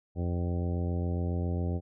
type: harmonic tone with a mistuned harmonic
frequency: 87.31 Hz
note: F2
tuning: in tune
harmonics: 1 / 2 / 3 / 4 / 5 / 6 / 7 / 9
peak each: -29 / -35 / -39 / -41 / -43 / -45 / -46 / -48 dBFS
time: 0.15-1.81 s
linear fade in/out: 50 ms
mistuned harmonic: 9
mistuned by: -31 cents
effects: none